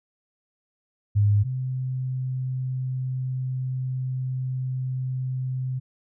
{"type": "tone pair in turn", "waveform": "sine", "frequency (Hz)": [102.9, 129.2], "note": ["G#2", "C3"], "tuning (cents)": [-16, -21], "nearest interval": "major third", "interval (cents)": 395, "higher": "second", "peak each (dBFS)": [-16, -25], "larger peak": "first", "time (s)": [[1.15, 1.44], [1.44, 5.8]], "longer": "second", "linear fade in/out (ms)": 20, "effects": []}